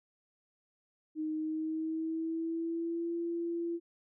sine tone with pitch glide, 311.1 to 339.3 Hz, D#4 to F4, 0 to -50 cents, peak -32 dBFS, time 1.15-3.8 s, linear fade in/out 50 ms, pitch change +150 cents, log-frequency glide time 1.34-3.14 s, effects none

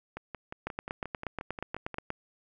two click trains, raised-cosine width 0.5 ms, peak -18 / -23 dBFS, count 13 / 11, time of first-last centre 0.67-2.104 / 0.17-1.943 s, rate 8.37 / 5.64 Hz, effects none

